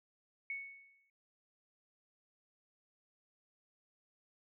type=tone with exponential decay; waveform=sine; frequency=2215 Hz; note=C#7; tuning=2 cents flat; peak=-36 dBFS; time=0.5-1.1 s; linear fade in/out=2 ms; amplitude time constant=130 ms; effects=noise-tail reverb RT60 0.2 s tail -26 dB re dry